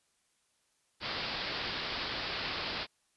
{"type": "low-pass noise", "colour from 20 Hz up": "white", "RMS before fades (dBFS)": -37, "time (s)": [1, 2.87], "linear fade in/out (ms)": 50, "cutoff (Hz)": 5000, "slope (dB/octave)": 96, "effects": ["white hiss -74 dBFS RMS until 3.16 s", "resampled to 24000 Hz"]}